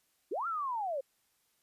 sine linear two-way sweep, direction up then down, 293.7 to 1396.9 to 513 Hz, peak -32 dBFS, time 0.31-1.01 s, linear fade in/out 10 ms, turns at 0.47 s, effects white hiss -74 dBFS RMS until 1.62 s + resampled to 32000 Hz

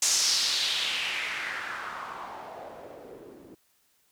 blue noise with low-pass filter sweep, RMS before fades -31 dBFS, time 0.02-3.55 s, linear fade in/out 5 ms, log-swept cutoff 6700 to 300 Hz, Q 2.9, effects white hiss -68 dBFS RMS until 4.11 s

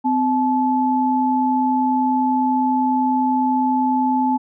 sine tone pair together, 257 / 865 Hz, C4 / A5, -31 / -30 cents, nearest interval octave + major sixth, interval 2101 cents, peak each -18 dBFS, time 0.04-4.38 s, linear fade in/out 20 ms, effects none

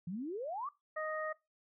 sine exponential sweep, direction up, 163.2 to 1212 Hz, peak -37 dBFS, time 0.07-0.69 s, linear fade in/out 5 ms
harmonic tone, 622.3 Hz, D#5, in tune, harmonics 1 / 2 / 3, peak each -38 / -41 / -43 dBFS, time 0.96-1.33 s, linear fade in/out 10 ms
effects noise-tail reverb RT60 0.2 s tail -19 dB re dry

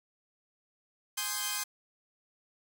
5% pulse chord, Ab major seventh, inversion none, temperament equal, 830.6 / 1046.5 / 1244.5 / 1568 Hz, Ab5 / C6 / Eb6 / G6, 0 / 0 / 0 / 0 cents, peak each -28 / -24 / -29 / -25 dBFS, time 1.17-1.64 s, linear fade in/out 10 ms, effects none

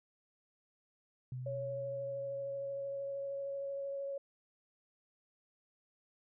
sine tone with exponential decay, 126.8 Hz, B2, 46 cents sharp, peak -38 dBFS, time 1.32-3.95 s, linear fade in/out 2 ms, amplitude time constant 570 ms
sine tone with vibrato, 554.4 Hz, C#5, in tune, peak -37 dBFS, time 1.46-4.18 s, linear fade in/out 5 ms, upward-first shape sine, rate 13 Hz, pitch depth 10 cents each way
effects none

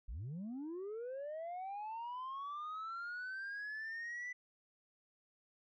sine linear sweep, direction up, 41.2 to 1996 Hz, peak -39 dBFS, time 0.08-4.33 s, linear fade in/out 10 ms, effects tanh soft clip ceiling -40 dBFS

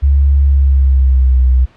sine tone with pitch glide, 69.7 to 63.55 Hz, C#2 to C2, +10 to -50 cents, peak -6 dBFS, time 0.02-1.66 s, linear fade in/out 20 ms, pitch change -160 cents, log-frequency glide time 0.45-1.4 s, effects pink hiss -47 dBFS RMS until 1.76 s + low-pass 3000 Hz 12 dB/octave

